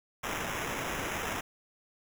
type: noise with sample-and-hold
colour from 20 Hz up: white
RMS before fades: -35 dBFS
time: 0.23-1.41 s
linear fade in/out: 10 ms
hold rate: 4410 Hz
effects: none

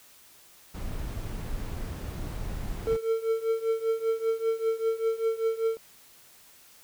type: noise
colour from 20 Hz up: brown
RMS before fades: -34 dBFS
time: 0.74-2.97 s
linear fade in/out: 10 ms
type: tone with tremolo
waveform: triangle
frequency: 450.2 Hz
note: A4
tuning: 40 cents sharp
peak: -19 dBFS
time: 2.87-5.77 s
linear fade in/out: 0 ms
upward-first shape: triangle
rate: 5.1 Hz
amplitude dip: 90%
effects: white hiss -55 dBFS RMS until 6.83 s

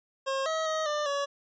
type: tone with pitch steps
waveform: 25% pulse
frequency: 538 / 639 / 630 / 596 / 565 Hz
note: C5 / D#5 / D#5 / D5 / C#5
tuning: +48 / +46 / +21 / +25 / +33 cents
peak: -24 dBFS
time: 0.26-1.26 s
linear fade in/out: 20 ms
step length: 200 ms
effects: resampled to 16000 Hz

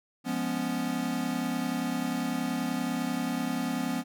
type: chord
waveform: square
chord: C# dominant seventh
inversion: first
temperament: equal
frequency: 174.61 / 207.7 / 246.9 / 277.2 Hz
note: E#3 / G#3 / B3 / C#4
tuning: 0 / 0 / 0 / 0 cents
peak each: -37 / -38 / -32 / -35 dBFS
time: 0.24-4.04 s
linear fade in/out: 50 ms
effects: none

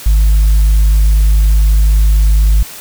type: tone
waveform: sine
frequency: 52 Hz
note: G#1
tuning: 3 cents sharp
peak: -3 dBFS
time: 0.06-2.63 s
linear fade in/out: 5 ms
effects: tanh soft clip ceiling -4 dBFS + white hiss -30 dBFS RMS until 2.8 s

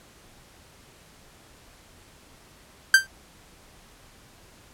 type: tone with exponential decay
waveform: 45% pulse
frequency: 1568 Hz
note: G6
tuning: in tune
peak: -8 dBFS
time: 2.94-3.07 s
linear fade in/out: 2 ms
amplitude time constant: 27 ms
effects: pink hiss -53 dBFS RMS until 4.73 s + low-pass 12000 Hz 12 dB/octave

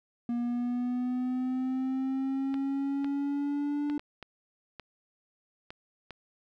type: linear sweep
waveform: triangle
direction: up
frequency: 237.6 to 293.7 Hz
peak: -26 dBFS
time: 0.29-3.98 s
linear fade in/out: 2 ms
type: clicks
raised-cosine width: 0.3 ms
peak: -26 dBFS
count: 8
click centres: 2.542 / 3.045 / 3.899 / 3.995 / 4.227 / 4.797 / 5.705 / 6.107 s
effects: none

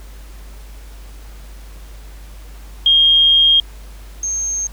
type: tone pair in turn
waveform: sine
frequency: 3231 / 6399 Hz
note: G#7 / G8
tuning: -48 / +35 cents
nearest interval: octave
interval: 1183 cents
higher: second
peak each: -8 / -18 dBFS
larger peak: first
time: 2.86-3.6 / 4.23-4.67 s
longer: first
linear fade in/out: 2 ms
effects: added 50 Hz sine -33 dBFS peak until 4.72 s + pink hiss -45 dBFS RMS until 4.72 s

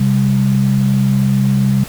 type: tone pair together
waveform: sine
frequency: 131.99 / 199.2 Hz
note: C3 / G3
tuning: +16 / +28 cents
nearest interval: perfect fifth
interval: 712 cents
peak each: -13 dBFS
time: 0-1.84 s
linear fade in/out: 5 ms
effects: pink hiss -32 dBFS RMS until 1.88 s

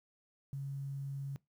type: tone with quantisation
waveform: sine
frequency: 138.3 Hz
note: C#3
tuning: 4 cents flat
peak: -37 dBFS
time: 0.53-1.36 s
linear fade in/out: 0 ms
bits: 11
effects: noise-tail reverb RT60 0.2 s tail -22 dB re dry

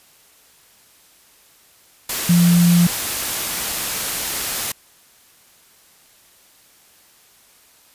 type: tone in noise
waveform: sine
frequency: 173.4 Hz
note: F3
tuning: 12 cents flat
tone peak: -10 dBFS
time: 2.29-2.87 s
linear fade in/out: 5 ms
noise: white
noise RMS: -23 dBFS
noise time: 2.09-4.72 s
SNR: +10 dB
effects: white hiss -52 dBFS RMS until 7.94 s + resampled to 32000 Hz

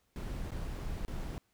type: noise with dropouts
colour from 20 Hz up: brown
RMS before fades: -38 dBFS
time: 0.16-1.38 s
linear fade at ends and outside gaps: 0 ms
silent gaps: 0.507-0.518 / 1.049-1.08 s
effects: pink hiss -75 dBFS RMS until 1.53 s

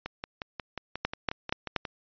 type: two click trains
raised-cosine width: 0.3 ms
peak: -10 / -18 dBFS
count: 4 / 11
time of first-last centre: 1.05-1.763 / 0.06-1.852 s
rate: 4.21 / 5.58 Hz
effects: resampled to 11025 Hz

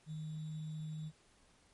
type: tone with sample-and-hold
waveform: sine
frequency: 155.56 Hz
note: D#3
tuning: in tune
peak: -40 dBFS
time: 0.06-1.12 s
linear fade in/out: 50 ms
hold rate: 3675 Hz
effects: pink hiss -68 dBFS RMS until 1.73 s + MP3 48 kbps

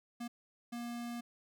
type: tone bursts at uneven times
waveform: square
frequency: 237.7 Hz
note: A#3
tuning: 34 cents sharp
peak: -40 dBFS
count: 2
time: 0.2-0.28 / 0.72-1.21 s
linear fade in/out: 10 ms
effects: none

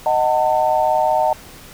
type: chord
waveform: sine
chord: D# diminished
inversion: none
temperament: just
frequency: 622.3 / 746.7 / 896 Hz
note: D#5 / F#5 / A5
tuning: 0 / +16 / +31 cents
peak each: -18 dBFS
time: 0.06-1.33 s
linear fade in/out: 2 ms
effects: pink hiss -40 dBFS RMS until 1.73 s

